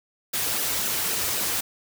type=noise with flanger; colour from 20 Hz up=white; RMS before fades=-26 dBFS; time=0.33-1.61 s; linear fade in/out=10 ms; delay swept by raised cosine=0.88 to 5.48 ms; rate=3.8 Hz; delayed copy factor=-0.6; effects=none